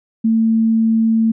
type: tone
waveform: sine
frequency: 224.3 Hz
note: A3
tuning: 34 cents sharp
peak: -11 dBFS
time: 0.24-1.32 s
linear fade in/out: 10 ms
effects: none